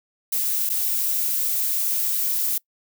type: noise with dropouts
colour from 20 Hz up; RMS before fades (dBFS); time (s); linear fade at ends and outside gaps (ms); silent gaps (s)
violet; -23; 0.32-2.58; 5; 0.693-0.699
effects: noise-tail reverb RT60 0.1 s tail -24 dB re dry